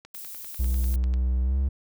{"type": "click train", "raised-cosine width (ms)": 0.2, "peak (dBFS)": -27, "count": 12, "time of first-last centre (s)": [0.05, 1.139], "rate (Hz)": 10.1}
{"type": "noise", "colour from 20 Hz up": "violet", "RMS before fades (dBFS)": -39, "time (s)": [0.14, 0.96], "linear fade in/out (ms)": 5}
{"type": "tone with pitch glide", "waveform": "triangle", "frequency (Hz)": [62.9, 67.41], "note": ["B1", "C#2"], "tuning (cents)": [32, -48], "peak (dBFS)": -19, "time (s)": [0.59, 1.69], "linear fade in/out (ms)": 10, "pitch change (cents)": 120, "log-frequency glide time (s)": [1.43, 1.57]}
{"effects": []}